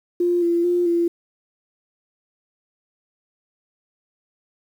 sine tone with pitch steps, 350.4 / 341.9 / 352.1 / 341.6 Hz, F4 / F4 / F4 / F4, +6 / -37 / +14 / -38 cents, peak -16 dBFS, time 0.2-1.08 s, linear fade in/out 5 ms, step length 220 ms, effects 8-bit

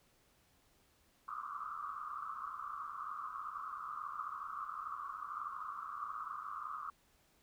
white band-pass noise, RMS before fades -44 dBFS, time 1.28-6.9 s, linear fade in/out 2 ms, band 1100 to 1300 Hz, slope 96 dB/octave, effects pink hiss -71 dBFS RMS until 7.42 s

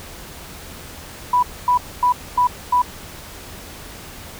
sine tone bursts, 987 Hz, B5, 1 cent flat, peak -12 dBFS, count 5, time 1.33-2.82 s, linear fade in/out 5 ms, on 98 ms, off 250 ms, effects added 81 Hz sine -46 dBFS peak until 4.39 s + pink hiss -37 dBFS RMS until 4.39 s

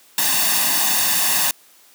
white noise with comb filter, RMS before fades -18 dBFS, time 0.18-1.51 s, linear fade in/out 2 ms, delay 1.1 ms, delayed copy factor +0.75, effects white hiss -51 dBFS RMS until 1.94 s + high-pass 200 Hz 12 dB/octave

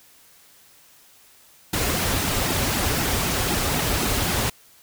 pink noise with flanger, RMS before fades -23 dBFS, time 1.73-4.5 s, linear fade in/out 5 ms, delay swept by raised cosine 1.7 to 6.4 ms, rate 3.9 Hz, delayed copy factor -0.75, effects white hiss -53 dBFS RMS until 4.82 s

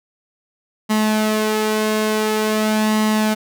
sawtooth tone with flanger, 215.5 Hz, A3, 36 cents flat, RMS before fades -18 dBFS, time 0.89-3.35 s, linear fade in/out 20 ms, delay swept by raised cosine 1 to 2.8 ms, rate 0.47 Hz, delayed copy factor +0.5, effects none

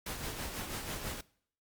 pink noise with tremolo, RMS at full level -38 dBFS, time 0.06-1.21 s, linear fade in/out 5 ms, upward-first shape sine, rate 6.1 Hz, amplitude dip 45%, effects noise-tail reverb RT60 0.6 s tail -22 dB re dry + Opus 48 kbps

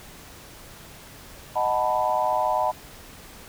sine chord, B dominant seventh, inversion first, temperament equal, 622.3 / 740 / 880 / 987.8 Hz, D#5 / F#5 / A5 / B5, 0 / 0 / 0 / 0 cents, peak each -26 dBFS, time 1.55-2.72 s, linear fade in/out 20 ms, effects pink hiss -45 dBFS RMS until 3.48 s

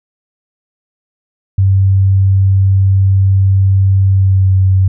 sine tone with pitch glide, 96.6 to 94.83 Hz, G2 to F#2, -25 to +43 cents, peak -6 dBFS, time 1.58-4.88 s, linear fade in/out 5 ms, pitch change -32 cents, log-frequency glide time 4.09-4.54 s, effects none

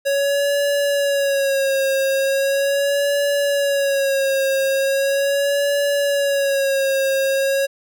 square tone with vibrato, 554.4 Hz, C#5, in tune, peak -17 dBFS, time 0.05-7.67 s, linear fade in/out 20 ms, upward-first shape sine, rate 0.39 Hz, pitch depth 47 cents each way, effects none

